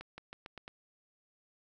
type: accelerating click train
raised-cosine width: 0.3 ms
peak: -29 dBFS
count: 6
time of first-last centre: 0.01-0.679 s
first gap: 170 ms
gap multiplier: 0.88
effects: none